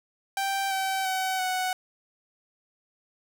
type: tone with pitch steps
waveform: sawtooth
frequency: 783 / 769.1 / 755.5 / 742 Hz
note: G5 / G5 / F#5 / F#5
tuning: -2 / -33 / +36 / +5 cents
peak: -22 dBFS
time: 0.37-1.73 s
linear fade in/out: 2 ms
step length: 340 ms
effects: none